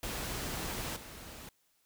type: noise with level steps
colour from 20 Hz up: pink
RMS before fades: -38 / -48 dBFS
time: 0.03-1.49 s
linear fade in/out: 2 ms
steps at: 0.96 s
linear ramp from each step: 5 ms
effects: white hiss -73 dBFS RMS until 1.85 s